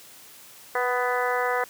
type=harmonic tone with a mistuned harmonic; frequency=248.6 Hz; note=B3; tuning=12 cents sharp; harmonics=2 / 3 / 4 / 5 / 6 / 7 / 8; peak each=-27 / -29 / -30 / -31 / -32 / -32 / -33 dBFS; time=0.75-1.64 s; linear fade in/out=2 ms; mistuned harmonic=2; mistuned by=-15 cents; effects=white hiss -48 dBFS RMS until 1.69 s + high-pass 100 Hz 12 dB/octave